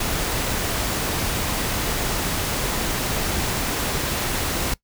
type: noise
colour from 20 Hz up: pink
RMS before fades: -24 dBFS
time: 0-4.74 s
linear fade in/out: 5 ms
effects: noise-tail reverb RT60 0.1 s tail -21 dB re dry